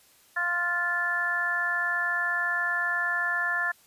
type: harmonic tone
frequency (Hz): 349.2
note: F4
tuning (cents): 0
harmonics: 2 / 3 / 4 / 5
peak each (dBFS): -36 / -35 / -31 / -26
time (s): 0.36-3.72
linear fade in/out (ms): 10
effects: white hiss -59 dBFS RMS until 3.86 s + resampled to 32000 Hz